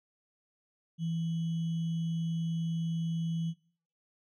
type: tone with sample-and-hold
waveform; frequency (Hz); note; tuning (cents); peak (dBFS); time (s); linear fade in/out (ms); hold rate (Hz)
sine; 164.81; E3; 0; -30; 0.98-3.54; 50; 3150
effects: noise-tail reverb RT60 0.5 s tail -19 dB re dry + low-pass 5000 Hz 12 dB/octave